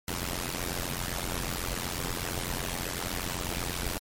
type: noise with amplitude modulation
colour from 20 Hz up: pink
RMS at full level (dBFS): -29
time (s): 0.08-3.98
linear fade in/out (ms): 0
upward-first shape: sine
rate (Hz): 88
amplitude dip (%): 95
effects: MP3 64 kbps